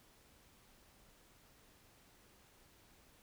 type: silence
effects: pink hiss -66 dBFS RMS until 3.22 s